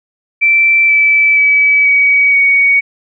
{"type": "tone with pitch steps", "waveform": "sine", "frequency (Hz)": [2336, 2312, 2288, 2264, 2241], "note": ["D7", "D7", "D7", "C#7", "C#7"], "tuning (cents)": [-10, -28, -46, 36, 18], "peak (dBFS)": -6, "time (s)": [0.41, 2.81], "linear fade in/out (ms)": 20, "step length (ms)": 480, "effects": []}